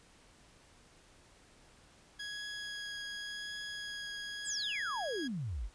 20% pulse tone with vibrato, 1661.2 Hz, G#6, in tune, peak -35 dBFS, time 2.19-5.28 s, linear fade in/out 10 ms, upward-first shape triangle, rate 0.9 Hz, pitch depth 10 cents each way
sine exponential sweep, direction down, 8870 to 41.2 Hz, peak -35 dBFS, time 4.44-5.7 s, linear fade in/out 50 ms
effects pink hiss -62 dBFS RMS until 5.74 s + resampled to 22050 Hz

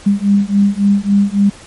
sine beating tone pair, 199.2 / 202.8 Hz, G3 / G#3, +28 / -41 cents, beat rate 3.6 Hz, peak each -12 dBFS, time 0.06-1.5 s, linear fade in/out 10 ms, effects pink hiss -38 dBFS RMS until 1.66 s + MP3 48 kbps

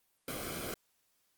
pink noise with comb filter, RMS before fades -39 dBFS, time 0.28-0.74 s, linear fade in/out 2 ms, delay 1.1 ms, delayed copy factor -0.8, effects white hiss -75 dBFS RMS until 1.37 s + Opus 32 kbps

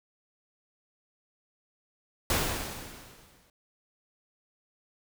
pink noise with exponential decay, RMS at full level -25 dBFS, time 2.3-3.5 s, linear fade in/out 2 ms, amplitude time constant 260 ms, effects none

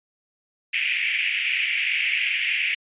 pink band-pass noise, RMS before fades -24 dBFS, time 0.73-2.75 s, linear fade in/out 10 ms, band 2100 to 2800 Hz, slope 48 dB/octave, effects resampled to 8000 Hz

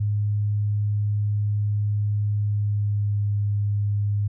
sine tone with pitch glide, 103.83 to 102.58 Hz, G#2 to G#2, 0 to -21 cents, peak -20 dBFS, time 0-4.28 s, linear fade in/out 10 ms, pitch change -21 cents, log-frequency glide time 2.36-3.3 s, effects none

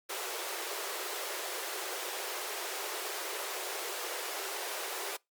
pink high-pass noise, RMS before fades -38 dBFS, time 0.09-5.17 s, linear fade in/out 10 ms, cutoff 350 Hz, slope 96 dB/octave, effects noise-tail reverb RT60 0.2 s tail -25 dB re dry + Opus 48 kbps

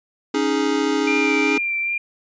square chord, C# suspended second, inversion none, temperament equal, 277.2 / 311.1 / 415.3 Hz, C#4 / D#4 / G#4, 0 / 0 / 0 cents, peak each -23 / -23 / -23 dBFS, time 0.34-1.58 s, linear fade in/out 5 ms
sine tone with vibrato, 2371 Hz, D7, 16 cents sharp, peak -20 dBFS, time 1.07-1.98 s, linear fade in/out 5 ms, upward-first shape sine, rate 2.5 Hz, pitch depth 19 cents each way
effects resampled to 16000 Hz

